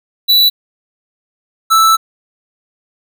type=tone pair in turn; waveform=square; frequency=3951 / 1318.5 Hz; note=B7 / E6; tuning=0 / 0 cents; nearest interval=octave + perfect fifth; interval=1900 cents; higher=first; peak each=-7 dBFS; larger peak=neither; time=0.28-0.5 / 1.7-1.97 s; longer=second; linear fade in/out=20 ms; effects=none